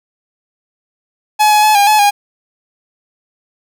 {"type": "tone with pitch steps", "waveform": "45% pulse", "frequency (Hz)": [849, 844, 856, 809, 854, 816], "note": ["G#5", "G#5", "A5", "G#5", "G#5", "G#5"], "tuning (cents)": [38, 28, -48, -46, 48, -31], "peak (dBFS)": -7, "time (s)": [1.39, 2.11], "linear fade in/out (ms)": 20, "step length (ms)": 120, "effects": []}